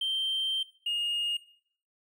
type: tone pair in turn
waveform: triangle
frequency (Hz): 3136 / 2848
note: G7 / F7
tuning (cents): 0 / +33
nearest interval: major second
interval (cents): 167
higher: first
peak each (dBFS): -25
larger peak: neither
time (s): 0.01-0.63 / 0.86-1.37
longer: first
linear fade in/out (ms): 5
effects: noise-tail reverb RT60 0.6 s tail -19 dB re dry + tanh soft clip ceiling -23 dBFS